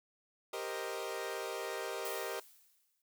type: chord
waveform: sawtooth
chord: C minor seventh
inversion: second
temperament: equal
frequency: 392 / 466.2 / 523.3 / 622.3 Hz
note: G4 / Bb4 / C5 / Eb5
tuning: 0 / 0 / 0 / 0 cents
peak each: -39 / -38 / -42 / -40 dBFS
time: 0.53-2.4 s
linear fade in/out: 5 ms
type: noise with exponential decay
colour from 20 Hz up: blue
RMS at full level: -42 dBFS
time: 2.05-3.02 s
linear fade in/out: 2 ms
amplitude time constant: 210 ms
effects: noise-tail reverb RT60 0.1 s tail -22 dB re dry